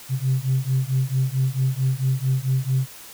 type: beating tone pair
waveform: sine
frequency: 129.5 / 134 Hz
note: C3 / C3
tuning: -17 / +42 cents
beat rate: 4.5 Hz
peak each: -21 / -21 dBFS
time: 0.09-2.88 s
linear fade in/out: 50 ms
effects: tanh soft clip ceiling -13 dBFS + white hiss -42 dBFS RMS until 3.13 s